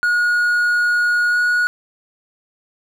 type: tone with pitch glide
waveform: triangle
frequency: 1445 to 1455.1 Hz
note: F#6 to F#6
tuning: -41 to -29 cents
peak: -12 dBFS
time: 0.03-1.67 s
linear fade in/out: 0 ms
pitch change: +12 cents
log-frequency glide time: 1.3-1.37 s
effects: none